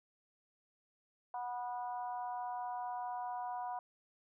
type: harmonic tone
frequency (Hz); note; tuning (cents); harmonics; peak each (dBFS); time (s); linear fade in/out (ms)
244.6; B3; -16; 3 / 4 / 5 / 6; -40 / -42 / -55 / -57; 1.34-3.79; 2
effects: none

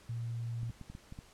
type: tone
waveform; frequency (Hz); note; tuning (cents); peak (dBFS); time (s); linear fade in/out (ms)
sine; 116.8; A#2; +4; -35; 0.09-0.71; 5
type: clicks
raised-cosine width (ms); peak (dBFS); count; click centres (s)
5; -33; 7; 0.632 / 0.697 / 0.813 / 0.9 / 0.951 / 1.124 / 1.189
effects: pink hiss -60 dBFS RMS until 1.33 s + low-pass 10000 Hz 12 dB/octave

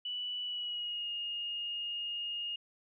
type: tone with pitch glide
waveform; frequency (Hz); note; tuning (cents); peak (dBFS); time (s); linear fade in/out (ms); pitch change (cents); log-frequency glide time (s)
sine; 2960 to 2848; F#7 to F7; 0 to +33; -35; 0.05-2.56; 5; -67; 0.43-1.1
effects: none

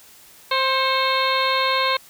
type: harmonic tone with a mistuned harmonic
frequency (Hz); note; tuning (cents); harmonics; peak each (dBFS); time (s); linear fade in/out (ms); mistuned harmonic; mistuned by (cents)
527; C5; +12; 1 / 2 / 3 / 4 / 5 / 6 / 7 / 8; -25 / -21 / -28 / -26 / -30 / -33 / -27 / -27; 0.51-1.97; 5; 4; +60
effects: white hiss -48 dBFS RMS until 2.09 s

